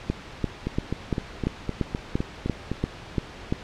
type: two click trains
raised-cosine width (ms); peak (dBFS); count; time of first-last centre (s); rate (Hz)
3; -10 / -13; 11 / 9; 0.1-3.525 / 0.67-2.716; 2.92 / 3.91
effects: pink hiss -41 dBFS RMS until 3.63 s + low-pass 4000 Hz 12 dB/octave